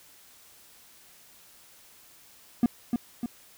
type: tone with echo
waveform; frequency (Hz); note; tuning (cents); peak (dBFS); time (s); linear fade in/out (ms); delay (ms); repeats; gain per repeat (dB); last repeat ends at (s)
triangle; 238.5; A#3; +40; -15; 2.63-2.66; 2; 300; 2; -5; 3.26
effects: white hiss -55 dBFS RMS until 3.57 s